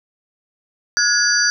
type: tone cluster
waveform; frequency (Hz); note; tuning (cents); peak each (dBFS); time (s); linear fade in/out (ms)
sine; 1440 / 1673 / 4688 / 5900; F#6 / G#6 / D8 / F#8; -47 / +12 / -4 / -6; -19; 0.97-1.5; 0
effects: none

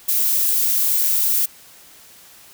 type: noise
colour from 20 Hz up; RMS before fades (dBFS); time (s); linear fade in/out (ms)
violet; -18; 0.08-1.46; 10
effects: white hiss -46 dBFS RMS until 2.53 s

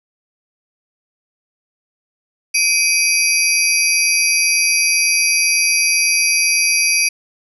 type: tone cluster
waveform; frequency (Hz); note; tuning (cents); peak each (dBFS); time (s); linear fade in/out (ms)
sine; 2338 / 2506 / 4708 / 5820 / 11090; D7 / D#7 / D8 / F#8 / F9; -8 / +12 / +3 / -29 / -13; -19; 2.54-7.09; 10
effects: none

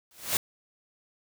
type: noise with exponential growth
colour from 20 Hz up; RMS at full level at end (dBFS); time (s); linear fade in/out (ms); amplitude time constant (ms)
white; -22; 0.11-0.37; 1; 56
effects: none

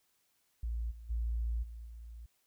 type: tone with level steps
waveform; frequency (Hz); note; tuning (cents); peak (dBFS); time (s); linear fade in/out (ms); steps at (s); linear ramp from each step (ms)
sine; 57.3; A#1; -29; -33 / -46 / -31 / -43 / -45; 0.63-2.26; 5; 0.9 / 1.09 / 1.62 / 1.85; 20
effects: white hiss -75 dBFS RMS until 2.46 s

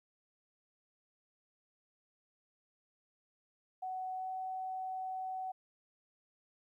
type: tone with pitch glide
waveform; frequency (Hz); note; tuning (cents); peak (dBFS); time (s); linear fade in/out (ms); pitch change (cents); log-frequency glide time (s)
sine; 747 to 751.8; F#5 to F#5; +16 to +27; -37; 3.82-5.52; 10; +11; 4.15-4.28
effects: 13-bit

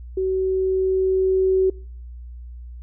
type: tone with level ramp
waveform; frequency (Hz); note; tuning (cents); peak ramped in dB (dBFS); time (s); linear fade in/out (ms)
sine; 377.7; F#4; +36; -19 to -14; 0.17-1.7; 5
effects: noise-tail reverb RT60 0.5 s tail -25 dB re dry + added 60 Hz sine -34 dBFS peak until 2.82 s

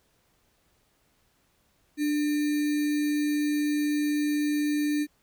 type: tone with sample-and-hold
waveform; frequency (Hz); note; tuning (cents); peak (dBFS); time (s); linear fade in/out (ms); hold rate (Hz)
sine; 296; D4; +14; -23; 1.97-5.07; 50; 2100
effects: pink hiss -68 dBFS RMS until 5.22 s

